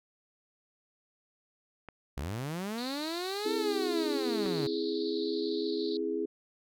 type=clicks; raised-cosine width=0.5 ms; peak=-29 / -25 dBFS; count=2; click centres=1.887 / 4.461 s
type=linear two-way sweep; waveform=sawtooth; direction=up then down; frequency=59.6 to 454.6 to 133 Hz; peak=-30 dBFS; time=2.17-4.67 s; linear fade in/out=5 ms; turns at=3.55 s
type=band-pass noise; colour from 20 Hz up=pink; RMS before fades=-43 dBFS; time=2.78-5.97 s; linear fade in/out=2 ms; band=3800 to 4500 Hz; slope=96 dB/octave
type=chord; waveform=sine; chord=C augmented; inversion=none; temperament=equal with one note detuned; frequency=262.8 / 329.6 / 415.3 Hz; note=C4 / E4 / G#4; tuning=+8 / 0 / 0 cents; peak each=-38 / -34 / -32 dBFS; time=3.45-6.26 s; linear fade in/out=10 ms
effects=none